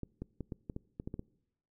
clicks, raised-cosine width 3 ms, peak -26 dBFS, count 10, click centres 0.033 / 0.22 / 0.407 / 0.522 / 0.698 / 0.764 / 0.999 / 1.075 / 1.141 / 1.194 s, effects noise-tail reverb RT60 0.8 s tail -23 dB re dry

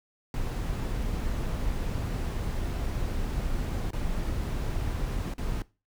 brown noise with dropouts, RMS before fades -30 dBFS, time 0.34-5.62 s, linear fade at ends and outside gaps 1 ms, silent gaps 3.906-3.932 / 5.338-5.381 s, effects noise-tail reverb RT60 0.3 s tail -20 dB re dry

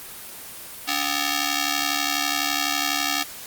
5% pulse ring-modulated tone, 502 Hz, B4, 28 cents sharp, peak -7 dBFS, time 0.87-3.24 s, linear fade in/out 20 ms, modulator 215 Hz, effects white hiss -38 dBFS RMS until 3.46 s + Opus 24 kbps

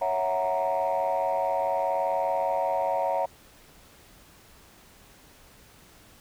sine chord, F# dominant seventh, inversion second, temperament equal, 554.4 / 659.3 / 740 / 932.3 Hz, C#5 / E5 / F#5 / A#5, 0 / 0 / 0 / 0 cents, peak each -28 dBFS, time 0.01-3.26 s, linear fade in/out 10 ms, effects tanh soft clip ceiling -18 dBFS + pink hiss -54 dBFS RMS until 6.2 s

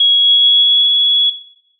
sine tone with pitch glide, 3322 to 3370 Hz, G#7 to G#7, 0 to +25 cents, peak -7 dBFS, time 0-1.3 s, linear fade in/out 5 ms, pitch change +25 cents, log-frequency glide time 0.11-0.84 s, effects noise-tail reverb RT60 0.8 s tail -17 dB re dry

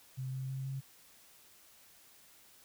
sine tone with pitch steps, 130.6 / 131.96 / 133.34 / 134.74 Hz, C3 / C3 / C3 / C#3, -3 / +15 / +33 / -49 cents, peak -36 dBFS, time 0.17-0.81 s, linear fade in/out 20 ms, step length 160 ms, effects white hiss -61 dBFS RMS until 2.64 s

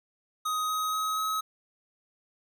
square tone with pitch steps, 1254 / 1262 / 1270 / 1278.1 Hz, D#6 / D#6 / D#6 / D#6, +13 / +24 / +35 / +46 cents, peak -28 dBFS, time 0.45-1.41 s, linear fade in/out 10 ms, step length 240 ms, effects none

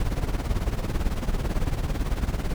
brown noise with tremolo, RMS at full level -22 dBFS, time 0-2.54 s, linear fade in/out 2 ms, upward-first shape triangle, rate 18 Hz, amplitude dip 80%, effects none

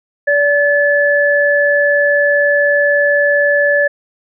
sine tone pair together, 577 / 1728 Hz, D5 / A6, -31 / -32 cents, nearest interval octave + perfect fifth, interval 1899 cents, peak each -12 dBFS, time 0.27-3.88 s, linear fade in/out 10 ms, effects none

